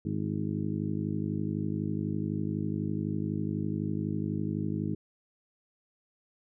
harmonic tone with a mistuned harmonic, 52 Hz, G#1, 3 cents sharp, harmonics 2 / 3 / 4 / 5 / 6 / 7 / 8, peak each -36 / -34 / -34 / -40 / -36 / -45 / -45 dBFS, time 0.05-4.95 s, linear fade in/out 5 ms, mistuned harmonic 7, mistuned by -32 cents, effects none

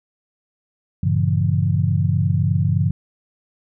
sine chord, G diminished seventh, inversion none, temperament just, 98 / 117.6 / 141.12 / 169.34 Hz, G2 / Bb2 / Db3 / Fb3, 0 / +16 / +31 / +47 cents, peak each -19 / -24 / -20 / -22 dBFS, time 1.03-2.91 s, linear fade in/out 5 ms, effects none

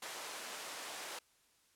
pink high-pass noise, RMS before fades -45 dBFS, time 0.02-1.19 s, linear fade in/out 5 ms, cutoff 590 Hz, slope 12 dB/octave, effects white hiss -71 dBFS RMS until 1.75 s + low-pass 11000 Hz 12 dB/octave

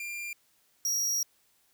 45% pulse tone pair in turn, 2389 / 5682 Hz, D7 / F8, +29 / +29 cents, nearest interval octave + minor third, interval 1500 cents, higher second, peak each -35 / -27 dBFS, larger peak second, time 0-0.33 / 0.85-1.23 s, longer second, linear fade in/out 2 ms, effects white hiss -68 dBFS RMS until 1.73 s

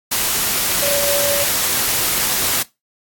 sine tone in noise, 571 Hz, D5, 49 cents flat, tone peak -20 dBFS, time 0.82-1.44 s, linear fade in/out 10 ms, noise white, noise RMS -18 dBFS, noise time 0.11-2.63 s, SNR -5 dB, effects noise-tail reverb RT60 0.2 s tail -19 dB re dry + AAC 64 kbps

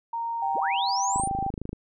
sine tone with pitch glide, 927 to 979.9 Hz, A#5 to B5, -10 to -14 cents, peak -27 dBFS, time 0.13-1.21 s, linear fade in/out 5 ms, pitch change +96 cents, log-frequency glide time 0.49-1.06 s
sine tone with vibrato, 784 Hz, G5, in tune, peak -26 dBFS, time 0.42-1.5 s, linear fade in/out 5 ms, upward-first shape square, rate 19 Hz, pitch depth 9 cents each way
sine linear sweep, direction up, 66 to 9397 Hz, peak -28 dBFS, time 0.54-1.29 s, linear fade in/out 50 ms
click train, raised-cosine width 3 ms, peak -20 dBFS, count 16, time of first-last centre 1.16-1.73 s, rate 26.3 Hz
effects none

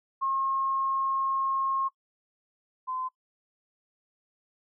sine tone pair in turn, 1077 / 1028.1 Hz, C6 / C6, +50 / -31 cents, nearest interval minor second, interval 81 cents, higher first, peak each -25 / -30 dBFS, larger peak first, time 0.21-1.89 / 2.87-3.09 s, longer first, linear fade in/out 20 ms, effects noise-tail reverb RT60 0.1 s tail -20 dB re dry

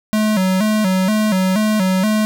square tone with vibrato, 200.5 Hz, G3, 39 cents sharp, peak -14 dBFS, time 0.13-2.25 s, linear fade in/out 0 ms, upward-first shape square, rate 2.1 Hz, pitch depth 120 cents each way, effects none

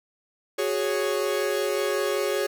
45% pulse chord, F# suspended second, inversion none, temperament equal, 370 / 415.3 / 554.4 Hz, F#4 / G#4 / C#5, 0 / 0 / 0 cents, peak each -29 / -27 / -28 dBFS, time 0.58-2.47 s, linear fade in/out 10 ms, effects none

